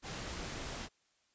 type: noise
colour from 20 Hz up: pink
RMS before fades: -42 dBFS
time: 0.02-0.89 s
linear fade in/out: 50 ms
effects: white hiss -74 dBFS RMS until 1.34 s + resampled to 16000 Hz